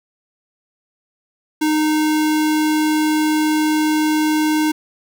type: tone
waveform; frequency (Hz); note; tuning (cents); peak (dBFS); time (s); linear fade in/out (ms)
square; 307.9; D#4; -18; -15; 1.61-4.72; 10
effects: 8-bit